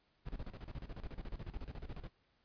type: noise with tremolo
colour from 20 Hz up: brown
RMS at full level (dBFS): -43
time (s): 0.25-2.1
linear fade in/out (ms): 20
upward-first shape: square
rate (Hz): 14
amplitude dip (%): 80
effects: pink hiss -75 dBFS RMS until 2.44 s + resampled to 11025 Hz